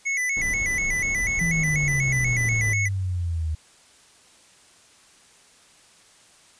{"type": "tone with vibrato", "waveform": "square", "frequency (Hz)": 2093, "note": "C7", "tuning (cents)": 0, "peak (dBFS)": -23, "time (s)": [0.05, 2.89], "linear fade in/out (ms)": 20, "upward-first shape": "square", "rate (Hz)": 4.1, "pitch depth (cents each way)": 82}
{"type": "noise", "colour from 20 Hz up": "brown", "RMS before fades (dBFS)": -33, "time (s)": [0.36, 2.74], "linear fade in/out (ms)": 10}
{"type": "exponential sweep", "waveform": "sine", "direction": "down", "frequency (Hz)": [170.6, 77], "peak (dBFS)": -23, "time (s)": [1.41, 3.55], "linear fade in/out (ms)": 5}
{"effects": ["white hiss -54 dBFS RMS until 6.59 s", "resampled to 22050 Hz"]}